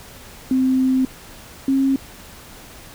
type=tone pair in turn; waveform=sine; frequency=260.2 / 269.7 Hz; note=C4 / C#4; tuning=-9 / -47 cents; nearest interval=minor second; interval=62 cents; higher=second; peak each=-14 dBFS; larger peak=neither; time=0.51-1.05 / 1.68-1.96 s; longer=first; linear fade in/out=2 ms; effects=pink hiss -41 dBFS RMS until 2.94 s